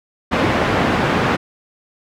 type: band-pass noise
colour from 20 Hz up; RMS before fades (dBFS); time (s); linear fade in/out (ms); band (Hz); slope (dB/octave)
pink; -17; 0.31-1.37; 20; 120 to 2100; 12
effects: none